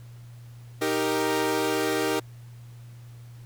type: chord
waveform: sawtooth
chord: Eb major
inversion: none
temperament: equal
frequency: 311.1 / 392 / 466.2 Hz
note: Eb4 / G4 / Bb4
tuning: 0 / 0 / 0 cents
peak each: -24 dBFS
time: 0.81-2.2 s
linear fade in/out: 10 ms
effects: added 119 Hz sine -42 dBFS peak until 3.45 s + pink hiss -58 dBFS RMS until 3.45 s